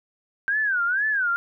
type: tone with vibrato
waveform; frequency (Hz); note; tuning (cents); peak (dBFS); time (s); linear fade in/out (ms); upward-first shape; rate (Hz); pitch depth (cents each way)
sine; 1556; G6; -13; -20; 0.48-1.36; 0; sine; 2.1; 200
effects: none